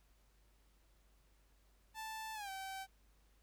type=tone with pitch glide; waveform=sawtooth; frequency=880 to 770.5 Hz; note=A5 to G5; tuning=0 to -30 cents; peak=-40 dBFS; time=1.94-2.87 s; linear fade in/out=50 ms; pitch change=-230 cents; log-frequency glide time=2.34-2.5 s; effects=added 50 Hz sine -68 dBFS peak until 3.42 s + pink hiss -75 dBFS RMS until 3.42 s